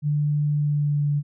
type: tone with pitch glide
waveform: sine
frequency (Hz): 147.8 to 145.43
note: D3 to D3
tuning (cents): +11 to -17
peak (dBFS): -19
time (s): 0.02-1.23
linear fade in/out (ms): 50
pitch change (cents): -28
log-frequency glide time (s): 0.52-1.11
effects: none